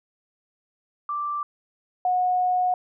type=tone pair in turn; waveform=sine; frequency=1174.7 / 728.8 Hz; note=D6 / F#5; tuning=0 / -26 cents; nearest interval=minor sixth; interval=826 cents; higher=first; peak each=-25 / -19 dBFS; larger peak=second; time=1.09-1.43 / 2.05-2.74 s; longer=second; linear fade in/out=2 ms; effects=none